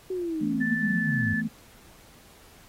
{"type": "linear sweep", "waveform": "sine", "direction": "down", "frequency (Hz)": [377.9, 93.7], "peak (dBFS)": -27, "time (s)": [0.1, 1.34], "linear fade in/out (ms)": 5}
{"type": "chord", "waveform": "sine", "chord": "E suspended fourth", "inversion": "none", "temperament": "just", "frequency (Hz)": [164.81, 219.8, 247.2], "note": ["E3", "A3", "B3"], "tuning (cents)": [0, -2, 2], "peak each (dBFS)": [-34, -28, -33], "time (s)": [0.4, 1.49], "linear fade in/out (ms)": 20}
{"type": "tone with pitch glide", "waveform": "sine", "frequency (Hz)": [1760, 1739.8], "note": ["A6", "A6"], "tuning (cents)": [0, -20], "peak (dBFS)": -27, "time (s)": [0.6, 1.42], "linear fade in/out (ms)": 20, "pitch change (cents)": -20, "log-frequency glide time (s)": [0.76, 1.2]}
{"effects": ["pink hiss -54 dBFS RMS until 2.68 s", "AAC 48 kbps"]}